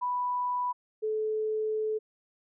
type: tone pair in turn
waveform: sine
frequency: 987.8 / 433.1 Hz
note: B5 / A4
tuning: 0 / -27 cents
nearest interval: octave + major second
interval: 1427 cents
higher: first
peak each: -27 dBFS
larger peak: neither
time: 0.01-0.73 / 1.02-1.99 s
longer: second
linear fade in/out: 20 ms
effects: none